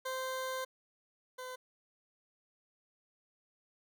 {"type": "tone pair in turn", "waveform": "20% pulse", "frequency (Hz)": [520, 509], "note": ["C5", "C5"], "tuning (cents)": [-11, -48], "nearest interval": "unison", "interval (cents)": 37, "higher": "first", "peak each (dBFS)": [-31, -37], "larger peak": "first", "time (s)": [[0.05, 0.65], [1.38, 1.56]], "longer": "first", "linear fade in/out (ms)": 10, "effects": []}